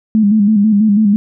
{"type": "tone with vibrato", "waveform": "sine", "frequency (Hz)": 210, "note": "G#3", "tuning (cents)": 19, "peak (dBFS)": -7, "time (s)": [0.15, 1.16], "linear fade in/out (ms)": 0, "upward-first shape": "square", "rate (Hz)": 6.1, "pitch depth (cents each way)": 65, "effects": []}